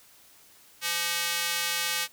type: tone with high-pass filter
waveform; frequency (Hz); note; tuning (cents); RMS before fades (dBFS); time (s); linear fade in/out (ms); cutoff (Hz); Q
square; 171.3; F3; -33; -29; 0.81-2.08; 50; 2200; 0.74
effects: white hiss -56 dBFS RMS until 2.12 s